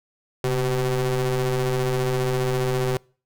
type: ring-modulated tone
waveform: 35% pulse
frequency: 125.8 Hz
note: B2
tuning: 32 cents sharp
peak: -16 dBFS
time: 0.44-2.97 s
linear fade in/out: 2 ms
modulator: 259 Hz
effects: noise-tail reverb RT60 0.4 s tail -25 dB re dry